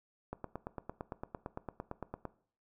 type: click train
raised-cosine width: 1 ms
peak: -25 dBFS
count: 18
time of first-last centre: 0.33-2.253 s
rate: 8.84 Hz
effects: noise-tail reverb RT60 0.5 s tail -18 dB re dry